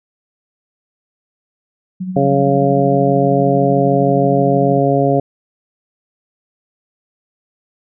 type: tone with tremolo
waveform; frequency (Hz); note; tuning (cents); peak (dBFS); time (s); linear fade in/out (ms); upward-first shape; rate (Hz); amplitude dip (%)
sine; 185; F#3; 0; -18; 2-4.79; 10; sine; 13; 50
type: harmonic tone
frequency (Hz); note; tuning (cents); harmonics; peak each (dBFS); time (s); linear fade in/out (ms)
138.7; C#3; +1; 1 / 2 / 3 / 4 / 5; -17 / -17 / -17 / -17 / -17; 2.16-5.2; 5
effects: none